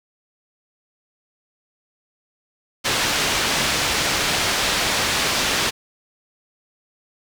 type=low-pass noise; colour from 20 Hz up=white; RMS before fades=-21 dBFS; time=2.84-5.71 s; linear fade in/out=20 ms; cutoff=4700 Hz; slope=12 dB/octave; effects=none